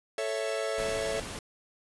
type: chord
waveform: 45% pulse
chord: A major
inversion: none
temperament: equal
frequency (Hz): 440 / 554.4 / 659.3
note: A4 / C#5 / E5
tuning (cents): 0 / 0 / 0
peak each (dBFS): -34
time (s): 0.18-1.2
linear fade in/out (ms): 2
type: noise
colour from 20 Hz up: pink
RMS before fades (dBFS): -39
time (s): 0.78-1.39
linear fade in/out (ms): 2
effects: resampled to 24000 Hz